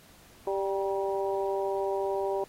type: harmonic tone with a mistuned harmonic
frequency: 196 Hz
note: G3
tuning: in tune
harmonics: 2 / 3 / 4 / 5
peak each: -29 / -33 / -35 / -37 dBFS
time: 0.47-2.44 s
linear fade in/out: 2 ms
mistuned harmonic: 5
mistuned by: -37 cents
effects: pink hiss -56 dBFS RMS until 2.48 s + AAC 48 kbps